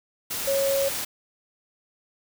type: tone in noise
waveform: sine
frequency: 550 Hz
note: C#5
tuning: 14 cents flat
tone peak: -21 dBFS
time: 0.47-0.89 s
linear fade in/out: 10 ms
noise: white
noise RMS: -30 dBFS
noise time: 0.3-1.05 s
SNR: +6 dB
effects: none